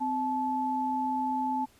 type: tone pair together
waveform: sine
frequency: 258.8 / 867.5 Hz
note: C4 / A5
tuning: -19 / -25 cents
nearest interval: octave + major sixth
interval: 2094 cents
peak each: -32 / -28 dBFS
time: 0-1.66 s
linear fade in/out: 20 ms
effects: pink hiss -61 dBFS RMS until 1.79 s + resampled to 32000 Hz